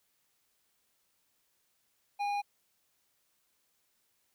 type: tone with hard clipping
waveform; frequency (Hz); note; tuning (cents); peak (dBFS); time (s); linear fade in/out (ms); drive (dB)
sine; 815; G#5; -33; -32; 2.19-2.42; 20; 9
effects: white hiss -75 dBFS RMS until 4.34 s